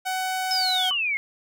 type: tone with pitch glide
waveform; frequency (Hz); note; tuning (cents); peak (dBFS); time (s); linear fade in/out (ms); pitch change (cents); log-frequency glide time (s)
sawtooth; 749 to 741.7; F#5 to F#5; +21 to +4; -21; 0.05-0.91; 20; -17; 0.61-0.69
type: exponential sweep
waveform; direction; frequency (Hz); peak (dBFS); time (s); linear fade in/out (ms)
sine; down; 5274 to 2119; -22; 0.51-1.17; 0
type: tone with exponential decay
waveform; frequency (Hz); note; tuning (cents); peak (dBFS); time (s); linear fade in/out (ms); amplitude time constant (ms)
sine; 1147; D6; -41; -26; 0.91-1.01; 0; 20
effects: none